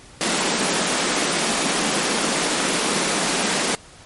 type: high-pass noise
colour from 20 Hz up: pink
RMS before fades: -21 dBFS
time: 0.21-3.75 s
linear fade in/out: 0 ms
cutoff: 170 Hz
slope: 48 dB/octave
effects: pink hiss -45 dBFS RMS until 4.05 s + MP3 48 kbps